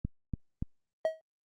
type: click train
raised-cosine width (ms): 5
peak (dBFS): -20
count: 3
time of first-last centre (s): 0.05-0.625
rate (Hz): 3.48
type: tone with exponential decay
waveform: triangle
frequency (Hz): 639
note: D#5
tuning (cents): +46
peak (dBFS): -20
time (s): 1.05-1.21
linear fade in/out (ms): 1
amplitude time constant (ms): 33
effects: Opus 48 kbps